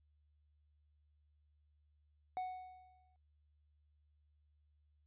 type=tone with exponential decay; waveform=triangle; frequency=740 Hz; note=F#5; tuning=in tune; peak=-34 dBFS; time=2.37-3.16 s; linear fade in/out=0 ms; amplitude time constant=170 ms; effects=added 74 Hz sine -70 dBFS peak until 5.06 s + resampled to 8000 Hz